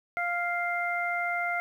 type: harmonic tone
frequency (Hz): 698.5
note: F5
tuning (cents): 0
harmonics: 1 / 2 / 3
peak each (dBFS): -31 / -32 / -31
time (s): 0.17-1.6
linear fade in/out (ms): 0
effects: 10-bit